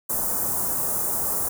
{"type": "band-stop noise", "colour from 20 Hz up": "white", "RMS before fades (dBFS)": -25, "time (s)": [0.09, 1.49], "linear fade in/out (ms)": 10, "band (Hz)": [1200, 7800], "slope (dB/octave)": 24, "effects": []}